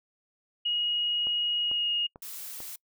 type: tone with pitch glide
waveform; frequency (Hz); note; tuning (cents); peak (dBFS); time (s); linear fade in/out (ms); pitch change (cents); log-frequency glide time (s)
sine; 2887 to 2860; F#7 to F7; -43 to +41; -25; 0.65-2.07; 10; -16; 1.63-1.91
type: click train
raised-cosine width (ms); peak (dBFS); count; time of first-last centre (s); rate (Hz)
1; -30; 4; 1.27-2.603; 2.25
type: noise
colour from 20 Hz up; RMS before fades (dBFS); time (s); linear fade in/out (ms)
blue; -40; 2.22-2.76; 5
effects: noise-tail reverb RT60 0.1 s tail -25 dB re dry